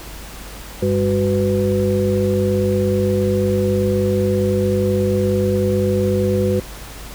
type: harmonic tone with a mistuned harmonic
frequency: 100 Hz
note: G2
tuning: 35 cents sharp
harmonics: 1 / 2 / 4 / 5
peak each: -20 / -20 / -20 / -20 dBFS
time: 0.82-6.6 s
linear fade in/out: 5 ms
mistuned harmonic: 4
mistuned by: -130 cents
effects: added 50 Hz sine -35 dBFS peak until 7.14 s + pink hiss -36 dBFS RMS until 7.14 s